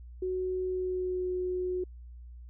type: tone with pitch glide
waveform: sine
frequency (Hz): 370 to 364.7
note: F#4 to F#4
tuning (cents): 0 to -25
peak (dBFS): -29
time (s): 0.22-1.84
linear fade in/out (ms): 5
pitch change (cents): -25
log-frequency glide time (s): 0.66-1.31
effects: added 60 Hz sine -44 dBFS peak until 2.49 s